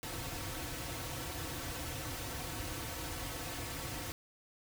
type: noise with comb filter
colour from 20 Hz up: pink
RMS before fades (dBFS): -41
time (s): 0.03-4.12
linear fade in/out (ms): 0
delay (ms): 4.9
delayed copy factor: -0.9
effects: none